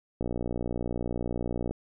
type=click train; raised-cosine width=2 ms; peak=-18 dBFS; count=91; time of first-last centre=0.21-1.71 s; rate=60 Hz; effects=none